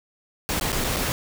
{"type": "noise with dropouts", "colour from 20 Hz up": "pink", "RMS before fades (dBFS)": -25, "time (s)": [0.49, 1.12], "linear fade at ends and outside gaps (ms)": 0, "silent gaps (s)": [[0.598, 0.611], [0.72, 0.728], [0.841, 0.845], [0.962, 0.967]], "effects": []}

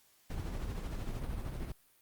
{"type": "noise with tremolo", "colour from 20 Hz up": "brown", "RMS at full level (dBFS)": -36, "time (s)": [0.3, 1.72], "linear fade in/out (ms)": 5, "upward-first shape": "triangle", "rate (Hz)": 13, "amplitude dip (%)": 50, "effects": ["white hiss -67 dBFS RMS until 2.01 s", "Opus 48 kbps"]}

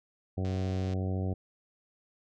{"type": "harmonic tone", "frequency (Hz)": 94, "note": "F#2", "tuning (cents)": 28, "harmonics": [1, 2, 3, 4, 5, 6, 7, 8], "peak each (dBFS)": [-30, -36, -40, -42, -44, -46, -47, -48], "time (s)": [0.37, 1.34], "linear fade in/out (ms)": 10}
{"type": "click train", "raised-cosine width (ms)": 0.2, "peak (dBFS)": -31, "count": 65, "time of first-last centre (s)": [0.45, 0.935], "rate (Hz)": 132}
{"effects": []}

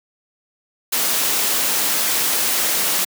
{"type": "noise", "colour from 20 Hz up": "white", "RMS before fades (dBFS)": -19, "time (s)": [0.92, 3.05], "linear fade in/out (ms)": 10, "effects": ["high-pass 200 Hz 12 dB/octave"]}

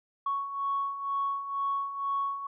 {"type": "beating tone pair", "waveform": "sine", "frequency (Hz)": [1108.7, 1110.8], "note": ["C#6", "C#6"], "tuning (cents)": [0, 3], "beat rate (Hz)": 2.1, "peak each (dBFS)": [-35, -29], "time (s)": [0.26, 2.47], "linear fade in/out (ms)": 5, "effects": ["tanh soft clip ceiling -21 dBFS"]}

